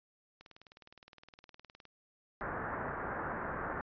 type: click train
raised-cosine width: 0.2 ms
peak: -36 dBFS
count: 29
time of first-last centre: 0.41-1.853 s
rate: 19.4 Hz
type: low-pass noise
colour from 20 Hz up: white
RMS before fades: -39 dBFS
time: 2.41-3.81 s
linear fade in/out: 0 ms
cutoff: 1700 Hz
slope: 48 dB/octave
effects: resampled to 11025 Hz